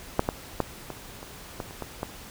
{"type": "clicks", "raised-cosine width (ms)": 1, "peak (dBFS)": [-6, -10, -9, -21, -26, -17, -29, -18, -15], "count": 9, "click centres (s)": [0.194, 0.289, 0.603, 0.903, 1.229, 1.602, 1.709, 1.823, 2.031], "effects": ["pink hiss -44 dBFS RMS until 2.3 s"]}